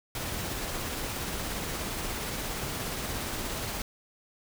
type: noise with tremolo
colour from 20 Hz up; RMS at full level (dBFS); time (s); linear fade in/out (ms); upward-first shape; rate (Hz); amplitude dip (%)
pink; -33; 0.15-3.82; 2; triangle; 17; 25
effects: none